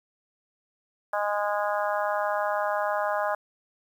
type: harmonic tone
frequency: 206.2 Hz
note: G#3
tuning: 12 cents flat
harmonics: 3 / 4 / 5 / 6 / 7 / 8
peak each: -28 / -30 / -32 / -34 / -35 / -36 dBFS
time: 1.13-3.35 s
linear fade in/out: 5 ms
effects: 9-bit